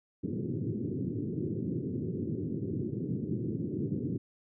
pink band-pass noise, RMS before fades -34 dBFS, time 0.23-4.18 s, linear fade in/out 10 ms, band 100 to 400 Hz, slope 48 dB/octave, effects none

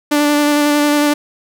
sawtooth tone with vibrato, 293.7 Hz, D4, in tune, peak -7 dBFS, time 0.11-1.14 s, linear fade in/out 10 ms, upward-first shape square, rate 11 Hz, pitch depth 11 cents each way, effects none

